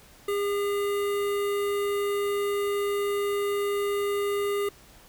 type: tone with notch filter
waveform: square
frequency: 405.3 Hz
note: G#4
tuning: 42 cents flat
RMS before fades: -27 dBFS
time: 0.28-4.69 s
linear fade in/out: 5 ms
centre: 5300 Hz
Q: 1.2
effects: pink hiss -53 dBFS RMS until 5.08 s